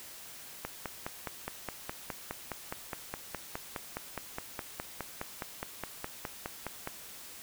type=click train; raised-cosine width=0.5 ms; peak=-20 dBFS; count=31; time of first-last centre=0.65-6.874 s; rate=4.82 Hz; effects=white hiss -48 dBFS RMS until 7.42 s